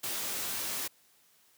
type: noise with comb filter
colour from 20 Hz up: white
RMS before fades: -35 dBFS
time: 0.03-0.88 s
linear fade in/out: 10 ms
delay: 17 ms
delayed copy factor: -0.5
effects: white hiss -65 dBFS RMS until 1.57 s + high-pass 100 Hz 12 dB/octave